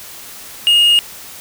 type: tone with quantisation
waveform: triangle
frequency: 2853 Hz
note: F7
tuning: 36 cents sharp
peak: -6 dBFS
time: 0.67-0.99 s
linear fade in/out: 0 ms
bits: 6
effects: white hiss -34 dBFS RMS until 1.4 s